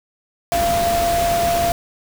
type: tone in noise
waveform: sine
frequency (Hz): 687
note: F5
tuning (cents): -29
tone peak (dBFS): -16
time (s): 0.52-1.72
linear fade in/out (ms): 0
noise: pink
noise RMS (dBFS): -24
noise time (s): 0.52-1.72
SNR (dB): +5
effects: none